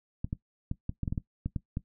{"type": "clicks", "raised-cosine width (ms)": 5, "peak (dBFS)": -19, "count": 11, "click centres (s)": [0.245, 0.329, 0.714, 0.894, 1.033, 1.078, 1.125, 1.178, 1.46, 1.562, 1.771], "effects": ["noise-tail reverb RT60 0.1 s tail -17 dB re dry"]}